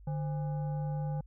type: tone with frequency modulation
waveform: sine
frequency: 149.2 Hz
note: D3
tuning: 28 cents sharp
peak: -31 dBFS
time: 0.07-1.21 s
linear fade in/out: 5 ms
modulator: 671 Hz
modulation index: 0.43
effects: added 50 Hz sine -50 dBFS peak until 1.26 s